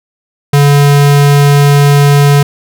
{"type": "tone", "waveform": "square", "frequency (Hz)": 143.1, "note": "D3", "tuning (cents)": -45, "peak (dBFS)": -4, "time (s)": [0.53, 2.43], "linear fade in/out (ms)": 5, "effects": []}